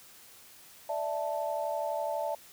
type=chord; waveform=sine; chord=D suspended second; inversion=none; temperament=equal; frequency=587.3 / 659.3 / 880 Hz; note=D5 / E5 / A5; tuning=0 / 0 / 0 cents; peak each=-34 / -34 / -35 dBFS; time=0.89-2.35 s; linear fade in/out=5 ms; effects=white hiss -54 dBFS RMS until 2.52 s